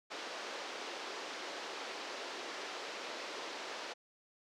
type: band-pass noise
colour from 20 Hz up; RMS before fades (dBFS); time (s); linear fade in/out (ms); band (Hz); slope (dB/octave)
pink; -44; 0.1-3.94; 20; 350 to 5600; 24
effects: none